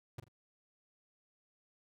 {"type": "tone with echo", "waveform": "45% pulse", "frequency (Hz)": 119.9, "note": "A#2", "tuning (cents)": 49, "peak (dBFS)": -40, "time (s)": [0.18, 0.2], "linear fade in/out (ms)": 5, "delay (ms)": 42, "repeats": 2, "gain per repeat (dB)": -11, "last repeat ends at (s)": 0.284, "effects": []}